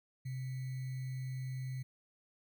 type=tone with sample-and-hold; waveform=sine; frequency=130 Hz; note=C3; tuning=11 cents flat; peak=-37 dBFS; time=0.25-1.83 s; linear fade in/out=10 ms; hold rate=2100 Hz; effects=none